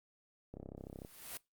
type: click train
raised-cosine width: 2 ms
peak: -33 dBFS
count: 18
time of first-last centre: 0.54-1.049 s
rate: 33.4 Hz
type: noise with exponential growth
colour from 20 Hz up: white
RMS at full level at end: -42 dBFS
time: 0.77-1.37 s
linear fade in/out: 0 ms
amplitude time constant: 130 ms
effects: noise-tail reverb RT60 0.2 s tail -22 dB re dry + Opus 48 kbps